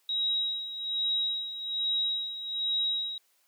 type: tone with tremolo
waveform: sine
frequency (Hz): 3827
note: A#7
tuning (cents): +45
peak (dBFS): -25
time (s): 0.09-3.18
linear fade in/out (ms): 2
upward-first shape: sine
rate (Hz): 1.2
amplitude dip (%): 70
effects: white hiss -69 dBFS RMS until 3.47 s + high-pass 400 Hz 12 dB/octave